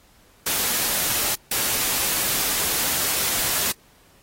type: noise bursts at uneven times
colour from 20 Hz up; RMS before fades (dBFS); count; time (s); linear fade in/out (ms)
white; -23; 2; 0.46-1.35 / 1.51-3.72; 5
effects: pink hiss -56 dBFS RMS until 4.22 s + AAC 48 kbps